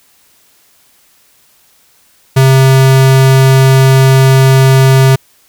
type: tone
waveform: square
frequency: 133 Hz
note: C3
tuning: 29 cents sharp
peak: -4 dBFS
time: 2.36-5.16 s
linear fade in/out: 10 ms
effects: white hiss -49 dBFS RMS until 5.48 s